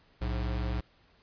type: tone pair together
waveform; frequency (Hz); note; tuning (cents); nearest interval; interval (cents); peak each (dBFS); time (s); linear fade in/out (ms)
square; 59.6 / 106; A#1 / G#2; +39 / +36; minor seventh; 997; -31 / -37; 0.21-0.81; 10
effects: pink hiss -64 dBFS RMS until 1.22 s + resampled to 11025 Hz

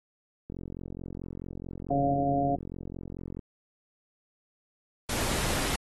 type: click train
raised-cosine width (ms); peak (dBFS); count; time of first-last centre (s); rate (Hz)
3; -26; 130; 0.5-3.392; 44.6
type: harmonic tone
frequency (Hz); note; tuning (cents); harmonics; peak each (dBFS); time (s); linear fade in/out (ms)
140; C#3; +18; 1 / 2 / 3 / 4 / 5; -33 / -29 / -37 / -33 / -27; 1.9-2.56; 10
type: noise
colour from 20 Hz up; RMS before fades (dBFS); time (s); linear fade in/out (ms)
pink; -30; 5.09-5.76; 5
effects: AAC 32 kbps

